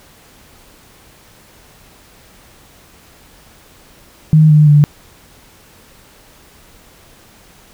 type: tone with pitch steps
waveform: sine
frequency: 155.56 / 151.31 / 147.17 Hz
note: D#3 / D#3 / D3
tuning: 0 / -48 / +4 cents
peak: -4 dBFS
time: 4.33-4.84 s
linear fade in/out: 0 ms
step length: 170 ms
effects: pink hiss -45 dBFS RMS until 7.73 s